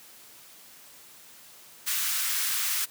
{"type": "high-pass noise", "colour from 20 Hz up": "white", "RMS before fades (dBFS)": -28, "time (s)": [1.86, 2.86], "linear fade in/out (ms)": 20, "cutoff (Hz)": 1200, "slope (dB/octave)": 24, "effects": ["white hiss -51 dBFS RMS until 2.9 s", "high-pass 100 Hz 12 dB/octave"]}